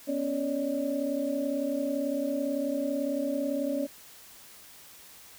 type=tone cluster; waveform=sine; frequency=247.5 / 279.1 / 564 / 602 Hz; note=B3 / C#4 / C#5 / D5; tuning=+4 / +12 / +30 / +43 cents; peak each=-36 / -30 / -32 / -36 dBFS; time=0.07-3.87 s; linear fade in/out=20 ms; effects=white hiss -51 dBFS RMS until 5.38 s